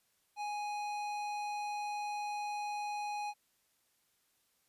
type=tone with tanh clipping; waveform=sine; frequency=830.6 Hz; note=G#5; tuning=in tune; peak=-38 dBFS; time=0.36-3.34 s; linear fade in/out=50 ms; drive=16 dB; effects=white hiss -75 dBFS RMS until 4.68 s + resampled to 32000 Hz